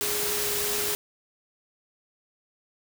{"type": "tone in noise", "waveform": "sine", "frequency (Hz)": 415.3, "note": "G#4", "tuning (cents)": 0, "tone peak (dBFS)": -33, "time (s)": [0.01, 0.95], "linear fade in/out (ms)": 0, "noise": "white", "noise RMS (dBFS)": -28, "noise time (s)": [0.01, 0.95], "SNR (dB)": -8, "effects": []}